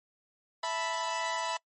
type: chord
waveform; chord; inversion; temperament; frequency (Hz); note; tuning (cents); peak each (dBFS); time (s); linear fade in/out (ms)
sawtooth; E suspended fourth; none; equal; 659.3 / 880 / 987.8; E5 / A5 / B5; 0 / 0 / 0; -33 / -35 / -29; 0.63-1.57; 5
effects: noise-tail reverb RT60 0.1 s tail -24 dB re dry + MP3 32 kbps